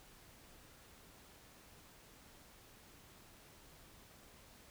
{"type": "silence", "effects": ["pink hiss -61 dBFS RMS until 4.7 s"]}